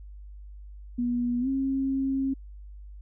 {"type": "tone with pitch glide", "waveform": "sine", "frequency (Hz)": [242.4, 269], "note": ["B3", "C4"], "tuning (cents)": [-32, 48], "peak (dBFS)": -24, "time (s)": [0.98, 2.34], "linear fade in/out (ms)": 10, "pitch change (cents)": 180, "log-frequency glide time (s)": [1.4, 1.48], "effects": ["added 50 Hz sine -41 dBFS peak until 3.01 s"]}